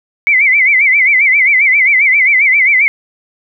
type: tone with vibrato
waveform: sine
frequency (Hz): 2170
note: C#7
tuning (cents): -37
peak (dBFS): -6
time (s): 0.27-2.88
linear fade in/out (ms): 0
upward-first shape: sine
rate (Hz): 7.5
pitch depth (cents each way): 140
effects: none